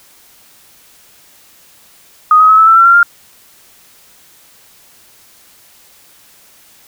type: tone with pitch steps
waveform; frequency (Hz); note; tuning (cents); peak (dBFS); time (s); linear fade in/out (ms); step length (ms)
sine; 1244.5 / 1265.5 / 1286.9 / 1308.6 / 1330.7 / 1353.2 / 1376.1 / 1399.3; D#6 / D#6 / E6 / E6 / E6 / E6 / F6 / F6; 0 / +29 / -42 / -13 / +16 / +45 / -26 / +3; -3; 2.31-3.03; 2; 90
effects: white hiss -45 dBFS RMS until 6.87 s